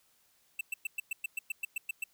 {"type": "tone bursts", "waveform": "square", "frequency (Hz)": 2661, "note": "E7", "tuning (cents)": 16, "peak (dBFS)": -32, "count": 12, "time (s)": [0.59, 2.04], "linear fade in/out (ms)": 5, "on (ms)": 20, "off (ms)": 110, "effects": ["white hiss -69 dBFS RMS until 2.13 s"]}